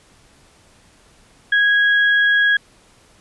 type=tone pair together; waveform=sine; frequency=1653 / 3306 Hz; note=G#6 / G#7; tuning=-9 / -9 cents; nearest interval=octave; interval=1200 cents; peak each=-12 / -24 dBFS; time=1.52-2.57 s; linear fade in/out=5 ms; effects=pink hiss -52 dBFS RMS until 3.2 s + resampled to 24000 Hz